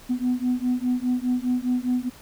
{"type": "beating tone pair", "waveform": "sine", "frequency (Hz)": [246.9, 251.8], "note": ["B3", "B3"], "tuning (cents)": [0, 34], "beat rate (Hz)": 4.9, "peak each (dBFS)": -23, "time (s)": [0.09, 2.1], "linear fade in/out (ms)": 20, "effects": ["tanh soft clip ceiling -16 dBFS", "pink hiss -48 dBFS RMS until 2.21 s"]}